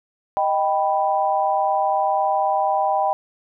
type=chord; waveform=sine; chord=Eb augmented; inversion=none; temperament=equal; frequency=622.3 / 784 / 987.8 Hz; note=Eb5 / G5 / B5; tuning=0 / 0 / 0 cents; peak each=-23 / -19 / -24 dBFS; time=0.37-3.13 s; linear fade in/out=0 ms; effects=none